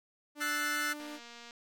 sawtooth tone with pitch glide, 294.7 to 297.8 Hz, D4 to D4, +6 to +24 cents, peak -38 dBFS, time 0.35-1.2 s, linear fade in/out 50 ms, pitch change +18 cents, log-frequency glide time 0.6-1.07 s
40% pulse chord, F# half-diminished seventh, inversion third, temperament equal, 1318.5 / 1480 / 1760 / 2093 Hz, E6 / F#6 / A6 / C7, 0 / 0 / 0 / 0 cents, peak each -37 / -34 / -37 / -38 dBFS, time 0.4-0.94 s, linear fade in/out 20 ms
click train, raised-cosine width 0.2 ms, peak -33 dBFS, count 121, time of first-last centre 1-1.508 s, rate 236 Hz
effects none

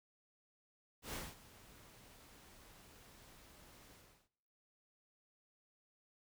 pink noise with ADSR envelope, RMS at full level -43 dBFS, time 1.02-4.29 s, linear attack 110 ms, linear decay 220 ms, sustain -18 dB, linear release 350 ms, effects noise-tail reverb RT60 1.0 s tail -23 dB re dry

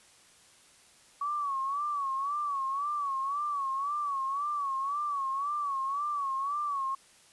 sine tone with vibrato, 1127 Hz, C#6, 28 cents sharp, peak -29 dBFS, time 1.21-6.95 s, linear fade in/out 5 ms, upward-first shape sine, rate 1.9 Hz, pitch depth 95 cents each way, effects white hiss -59 dBFS RMS until 7.32 s + resampled to 24000 Hz

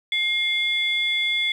sine tone pair together, 2127 / 3435 Hz, C7 / A7, +28 / -42 cents, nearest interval minor sixth, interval 830 cents, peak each -22 dBFS, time 0.12-1.52 s, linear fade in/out 2 ms, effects tanh soft clip ceiling -13 dBFS + 9-bit

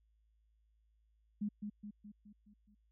sine tone with echo, 207.7 Hz, G#3, in tune, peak -34 dBFS, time 1.41-1.49 s, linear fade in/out 10 ms, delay 210 ms, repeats 6, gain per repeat -5 dB, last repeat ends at 2.75 s, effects added 54 Hz sine -70 dBFS peak until 2.91 s

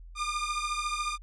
sawtooth beating tone pair, 1200 / 1214 Hz, D6 / D#6, +37 / -43 cents, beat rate 14 Hz, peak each -29 dBFS, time 0.15-1.18 s, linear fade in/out 50 ms, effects added 42 Hz sine -44 dBFS peak until 1.22 s + resampled to 22050 Hz

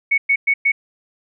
sine tone bursts, 2220 Hz, C#7, 2 cents sharp, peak -12 dBFS, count 4, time 0.11-0.72 s, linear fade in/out 10 ms, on 70 ms, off 110 ms, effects none

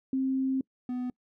sine / triangle tone pair in turn, 264.6 / 249.4 Hz, C4 / B3, +20 / +17 cents, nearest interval minor second, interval 103 cents, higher first, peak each -25 / -28 dBFS, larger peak first, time 0.13-0.61 / 0.89-1.1 s, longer first, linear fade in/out 2 ms, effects noise-tail reverb RT60 0.1 s tail -25 dB re dry

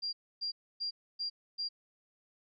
sine tone bursts, 4771 Hz, D8, 26 cents sharp, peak -33 dBFS, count 5, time 0.02-1.69 s, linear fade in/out 20 ms, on 110 ms, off 280 ms, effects none

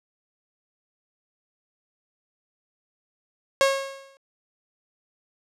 sawtooth tone with exponential decay, 545 Hz, C#5, 29 cents flat, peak -11 dBFS, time 3.61-4.17 s, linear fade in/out 0 ms, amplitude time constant 120 ms, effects low-pass 9000 Hz 12 dB/octave

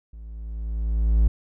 triangle tone with level ramp, 55 Hz, A1, in tune, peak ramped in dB -36 to -11 dBFS, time 0.13-1.28 s, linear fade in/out 5 ms, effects none

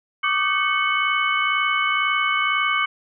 sine tone cluster, 1149 / 1211 / 1536 / 2209 / 3005 Hz, D6 / D#6 / G6 / C#7 / F#7, -38 / -47 / -36 / -7 / +26 cents, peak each -25 / -24 / -27 / -22 / -28 dBFS, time 0.23-2.86 s, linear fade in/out 10 ms, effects none

